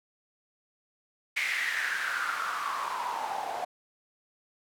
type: noise with band-pass filter sweep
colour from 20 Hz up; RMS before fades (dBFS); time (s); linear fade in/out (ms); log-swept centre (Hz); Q
white; -32; 1.36-3.65; 10; 2200 to 710; 6.3
effects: none